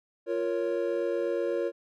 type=chord; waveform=triangle; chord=Bb minor; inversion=second; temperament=equal; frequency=349.2 / 466.2 / 554.4 Hz; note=F4 / Bb4 / Db5; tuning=0 / 0 / 0 cents; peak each=-29 dBFS; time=0.26-1.72 s; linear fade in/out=50 ms; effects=none